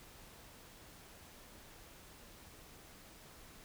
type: silence
effects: pink hiss -57 dBFS RMS until 3.64 s